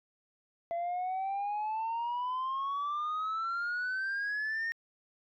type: exponential sweep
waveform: sine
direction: up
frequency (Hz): 675 to 1850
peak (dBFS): -29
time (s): 0.71-4.72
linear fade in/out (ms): 0
effects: tanh soft clip ceiling -30 dBFS